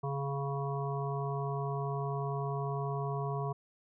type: harmonic tone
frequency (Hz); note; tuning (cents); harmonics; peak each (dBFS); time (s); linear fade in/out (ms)
139.3; C#3; +9; 1 / 3 / 5 / 7 / 8; -34 / -39 / -41 / -42 / -43; 0.03-3.53; 10
effects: none